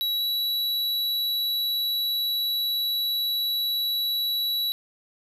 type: tone with pitch glide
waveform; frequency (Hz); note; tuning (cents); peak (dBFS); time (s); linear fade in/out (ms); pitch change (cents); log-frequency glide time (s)
square; 3900 to 3923; B7 to B7; -23 to -12; -24; 0.01-4.72; 0; +11; 0.16-0.23
effects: 10-bit